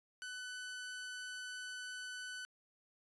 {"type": "tone", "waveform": "sawtooth", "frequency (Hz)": 1499, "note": "F#6", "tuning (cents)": 22, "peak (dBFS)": -40, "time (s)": [0.22, 2.45], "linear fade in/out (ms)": 0, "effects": ["resampled to 24000 Hz"]}